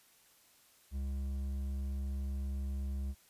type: tone with hard clipping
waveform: triangle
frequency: 68 Hz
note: C#2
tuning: 33 cents flat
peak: -36 dBFS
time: 0.91-3.15 s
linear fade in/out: 50 ms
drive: 10 dB
effects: white hiss -65 dBFS RMS until 3.29 s + resampled to 32000 Hz